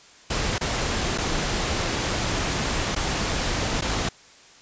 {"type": "noise with dropouts", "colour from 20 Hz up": "pink", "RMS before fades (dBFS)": -25, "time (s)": [0.3, 4.09], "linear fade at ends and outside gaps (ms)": 5, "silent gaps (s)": [[0.583, 0.61], [1.178, 1.182], [2.951, 2.961], [3.811, 3.82]], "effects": ["white hiss -50 dBFS RMS until 4.61 s", "resampled to 16000 Hz"]}